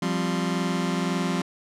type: chord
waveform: sawtooth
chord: F suspended second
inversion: none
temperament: just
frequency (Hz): 174.61 / 196.44 / 261.9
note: F3 / G3 / C4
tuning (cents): 0 / +4 / +2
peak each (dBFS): -22 / -25 / -25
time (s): 0.02-1.42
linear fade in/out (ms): 5
effects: low-pass 8000 Hz 12 dB/octave